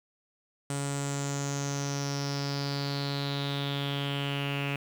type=tone with low-pass filter sweep; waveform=sawtooth; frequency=140.9 Hz; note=C#3; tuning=29 cents sharp; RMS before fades=-32 dBFS; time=0.7-4.76 s; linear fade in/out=2 ms; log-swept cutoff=8500 to 2600 Hz; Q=6.9; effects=8-bit

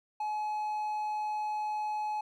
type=tone; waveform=triangle; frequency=849 Hz; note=G#5; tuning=38 cents sharp; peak=-29 dBFS; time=0.2-2.21 s; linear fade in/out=5 ms; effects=none

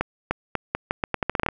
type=accelerating click train; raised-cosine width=0.5 ms; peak=-7 dBFS; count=14; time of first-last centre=0.01-1.487 s; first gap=300 ms; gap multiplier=0.81; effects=none

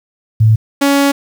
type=tone pair in turn; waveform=sine / sawtooth; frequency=110 / 280.3 Hz; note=A2 / C#4; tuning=0 / +19 cents; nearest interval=octave + major third; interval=1619 cents; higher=second; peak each=-5 dBFS; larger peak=neither; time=0.4-0.56 / 0.81-1.12 s; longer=second; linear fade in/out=10 ms; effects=7-bit

